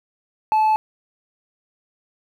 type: tone with hard clipping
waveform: triangle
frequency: 867 Hz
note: A5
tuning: 26 cents flat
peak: -13 dBFS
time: 0.52-0.76 s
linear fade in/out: 0 ms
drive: 1 dB
effects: none